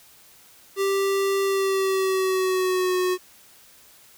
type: tone with pitch glide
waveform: square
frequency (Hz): 392.2 to 365.9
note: G4 to F#4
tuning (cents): +1 to -19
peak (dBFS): -21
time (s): 0.76-3.18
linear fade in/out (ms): 50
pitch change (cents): -120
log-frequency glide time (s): 1.43-2.96
effects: white hiss -52 dBFS RMS until 4.17 s